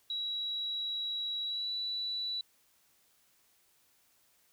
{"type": "tone with pitch glide", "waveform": "sine", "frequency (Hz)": [3887, 3950], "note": ["B7", "B7"], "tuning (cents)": [-28, 0], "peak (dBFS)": -33, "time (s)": [0.1, 2.41], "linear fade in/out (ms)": 2, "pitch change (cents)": 28, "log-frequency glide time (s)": [1.42, 1.72], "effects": ["white hiss -69 dBFS RMS until 4.52 s"]}